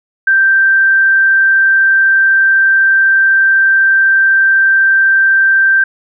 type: tone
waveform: sine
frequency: 1568 Hz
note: G6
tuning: in tune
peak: -6 dBFS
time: 0.27-5.84 s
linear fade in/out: 5 ms
effects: none